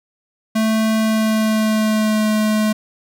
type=tone with pitch glide; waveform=square; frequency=220 to 214.9 Hz; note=A3 to A3; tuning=0 to -41 cents; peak=-15 dBFS; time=0.55-2.73 s; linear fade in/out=10 ms; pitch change=-41 cents; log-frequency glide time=0.97-2.29 s; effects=none